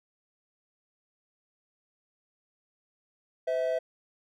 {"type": "tone pair together", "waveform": "triangle", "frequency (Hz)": [510.6, 650], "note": ["C5", "E5"], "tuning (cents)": [-42, -24], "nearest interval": "major third", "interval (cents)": 418, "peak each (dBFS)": [-28, -26], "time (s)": [3.47, 3.79], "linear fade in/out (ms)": 10, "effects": []}